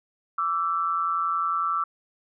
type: tone pair together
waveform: sine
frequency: 1159 / 1330 Hz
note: D6 / E6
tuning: -23 / +15 cents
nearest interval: major second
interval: 238 cents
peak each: -26 / -25 dBFS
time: 0.38-1.84 s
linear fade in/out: 5 ms
effects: none